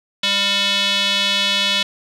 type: tone with band-pass filter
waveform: square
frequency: 199.4 Hz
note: G3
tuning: 30 cents sharp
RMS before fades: -18 dBFS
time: 0.23-1.83 s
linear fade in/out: 5 ms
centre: 3400 Hz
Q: 3.5
effects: none